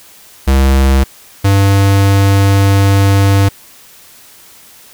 square tone pair in turn, 67.1 / 98.62 Hz, C2 / G2, +44 / +11 cents, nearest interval perfect fifth, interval 667 cents, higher second, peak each -7 dBFS, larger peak neither, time 0.47-1.04 / 1.44-3.49 s, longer second, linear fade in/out 10 ms, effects white hiss -40 dBFS RMS until 4.93 s

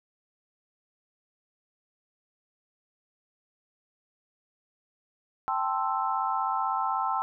sine chord, A minor seventh, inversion third, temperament equal, 784 / 880 / 1046.5 / 1318.5 Hz, G5 / A5 / C6 / E6, 0 / 0 / 0 / 0 cents, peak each -31 dBFS, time 5.48-7.22 s, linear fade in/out 0 ms, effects none

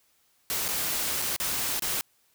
white noise with dropouts, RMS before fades -29 dBFS, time 0.5-2.01 s, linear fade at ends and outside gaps 0 ms, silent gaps 0.681-0.687 / 1.217-1.222 / 1.363-1.4 / 1.795-1.822 s, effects white hiss -67 dBFS RMS until 2.34 s

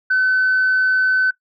sine tone, 1517 Hz, F#6, 43 cents sharp, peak -12 dBFS, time 0.1-1.31 s, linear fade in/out 10 ms, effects noise-tail reverb RT60 0.1 s tail -18 dB re dry + tanh soft clip ceiling -10 dBFS

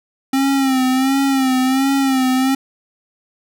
square tone with vibrato, 265.6 Hz, C4, 26 cents sharp, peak -14 dBFS, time 0.33-2.55 s, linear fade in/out 5 ms, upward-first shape sine, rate 1.4 Hz, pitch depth 59 cents each way, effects none

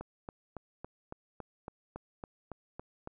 click train, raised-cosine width 1 ms, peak -27 dBFS, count 12, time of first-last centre 0.01-3.074 s, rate 3.59 Hz, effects none

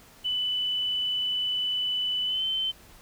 sine tone with pitch glide, 2990 to 3079 Hz, F#7 to G7, +17 to -32 cents, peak -25 dBFS, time 0.24-2.72 s, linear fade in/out 20 ms, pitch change +51 cents, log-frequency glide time 2.24-2.44 s, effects pink hiss -53 dBFS RMS until 3.01 s

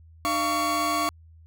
40% pulse tone cluster, 302.6 / 688 / 1122 Hz, D#4 / F5 / C#6, -48 / -26 / +21 cents, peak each -30 / -28 / -24 dBFS, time 0.25-1.09 s, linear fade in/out 0 ms, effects added 81 Hz sine -48 dBFS peak until 1.46 s

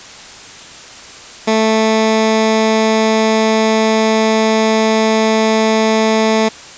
15% pulse tone, 220 Hz, A3, in tune, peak -4 dBFS, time 1.47-6.49 s, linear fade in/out 10 ms, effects white hiss -34 dBFS RMS until 6.77 s + resampled to 16000 Hz

